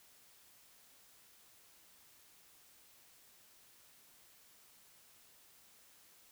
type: silence
effects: white hiss -64 dBFS RMS until 6.31 s